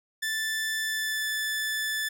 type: tone with pitch glide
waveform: sawtooth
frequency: 1760 to 1746.8 Hz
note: A6 to A6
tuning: 0 to -13 cents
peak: -24 dBFS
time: 0.22-2.09 s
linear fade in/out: 10 ms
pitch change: -13 cents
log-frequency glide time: 0.81-1.28 s
effects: none